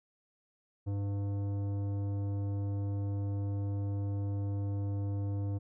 sine tone with tanh clipping, 100.2 Hz, G2, 38 cents sharp, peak -33 dBFS, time 0.86-5.59 s, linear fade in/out 20 ms, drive 13 dB, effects none

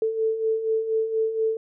sine beating tone pair, 440 / 444.2 Hz, A4 / A4, 0 / +16 cents, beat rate 4.2 Hz, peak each -29 / -22 dBFS, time 0.02-1.57 s, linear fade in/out 2 ms, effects none

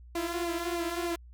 sawtooth tone with flanger, 342.4 Hz, F4, 34 cents flat, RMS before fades -32 dBFS, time 0.15-1.16 s, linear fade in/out 5 ms, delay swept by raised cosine 0.58 to 6.28 ms, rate 3.2 Hz, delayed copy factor -0.6, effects added 60 Hz sine -47 dBFS peak until 1.33 s + MP3 96 kbps

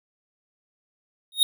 square tone with exponential growth, 3729 Hz, A#7, in tune, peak -12 dBFS, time 1.32-1.43 s, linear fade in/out 1 ms, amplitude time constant 22 ms, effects none

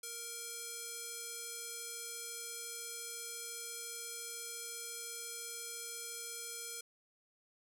square tone with band-pass filter, 467.1 Hz, A#4, 3 cents sharp, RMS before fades -45 dBFS, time 0.03-6.81 s, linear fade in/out 5 ms, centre 9100 Hz, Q 1.2, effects none

